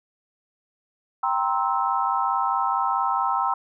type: chord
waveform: sine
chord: C dominant seventh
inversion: second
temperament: just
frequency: 784.9 / 941.9 / 1046.5 / 1308.1 Hz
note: G5 / Bb5 / C6 / E6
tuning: +2 / +18 / 0 / -14 cents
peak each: -26 dBFS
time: 1.23-3.54 s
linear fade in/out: 5 ms
effects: none